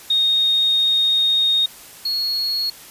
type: tone pair in turn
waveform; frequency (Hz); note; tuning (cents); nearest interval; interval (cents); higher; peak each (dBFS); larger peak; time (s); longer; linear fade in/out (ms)
sine / triangle; 3712 / 4327; A#7 / C#8; -8 / -43; minor third; 265; second; -14 / -18; first; 0.1-1.66 / 2.05-2.7; first; 5
effects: white hiss -41 dBFS RMS until 2.9 s + resampled to 32000 Hz